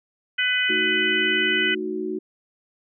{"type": "harmonic tone", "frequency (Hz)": 500, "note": "B4", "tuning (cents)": 21, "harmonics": [3, 4, 5, 6], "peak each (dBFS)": [-24, -24, -27, -25], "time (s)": [0.38, 1.75], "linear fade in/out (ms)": 10}
{"type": "chord", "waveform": "sine", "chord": "D# diminished", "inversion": "second", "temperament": "equal", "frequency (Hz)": [220, 311.1, 370], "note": ["A3", "D#4", "F#4"], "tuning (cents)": [0, 0, 0], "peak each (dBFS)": [-33, -30, -27], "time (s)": [0.69, 2.19], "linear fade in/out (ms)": 10}
{"effects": []}